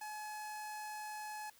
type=tone with notch filter; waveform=sawtooth; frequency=850 Hz; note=G#5; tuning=40 cents sharp; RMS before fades=-45 dBFS; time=0.01-1.5 s; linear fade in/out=5 ms; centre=3300 Hz; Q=2; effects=white hiss -65 dBFS RMS until 1.59 s